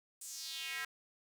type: tone with high-pass filter sweep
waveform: square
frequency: 146.83 Hz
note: D3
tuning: in tune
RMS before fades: -43 dBFS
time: 0.21-0.85 s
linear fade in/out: 5 ms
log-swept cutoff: 8500 to 1600 Hz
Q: 2.9
effects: none